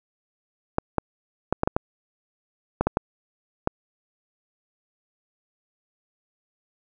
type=clicks; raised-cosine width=1 ms; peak=-6 dBFS; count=10; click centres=0.784 / 0.983 / 1.526 / 1.634 / 1.675 / 1.765 / 2.81 / 2.87 / 2.971 / 3.674 s; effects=none